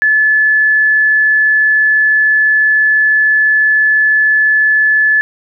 sine tone, 1727 Hz, A6, 33 cents flat, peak -7 dBFS, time 0.02-5.21 s, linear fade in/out 0 ms, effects none

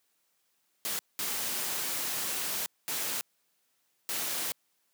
white noise bursts at uneven times, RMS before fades -33 dBFS, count 4, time 0.85-0.99 / 1.19-2.66 / 2.88-3.21 / 4.09-4.52 s, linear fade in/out 0 ms, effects white hiss -74 dBFS RMS until 4.93 s + high-pass 150 Hz 12 dB/octave

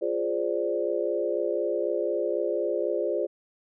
sine chord, D half-diminished seventh, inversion first, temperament equal, 349.2 / 415.3 / 523.3 / 587.3 Hz, F4 / Ab4 / C5 / D5, 0 / 0 / 0 / 0 cents, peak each -30 dBFS, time 0.01-3.27 s, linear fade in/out 20 ms, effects none

